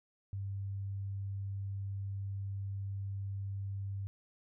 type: tone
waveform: sine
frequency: 98.5 Hz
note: G2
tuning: 9 cents sharp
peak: -36 dBFS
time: 0.33-4.07 s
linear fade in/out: 0 ms
effects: none